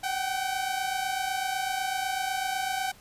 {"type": "tone pair together", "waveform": "sawtooth", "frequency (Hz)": [751, 779], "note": ["F#5", "G5"], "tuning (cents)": [26, -11], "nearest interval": "minor second", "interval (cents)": 63, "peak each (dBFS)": -27, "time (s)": [0.03, 2.92], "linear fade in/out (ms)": 10, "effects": ["pink hiss -54 dBFS RMS until 3 s", "resampled to 32000 Hz"]}